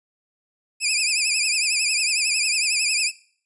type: tone with vibrato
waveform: 15% pulse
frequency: 2489 Hz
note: D#7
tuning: in tune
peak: -12 dBFS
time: 0.8-3.12 s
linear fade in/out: 50 ms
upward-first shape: triangle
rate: 11 Hz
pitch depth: 120 cents each way
effects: noise-tail reverb RT60 0.5 s tail -20 dB re dry + resampled to 24000 Hz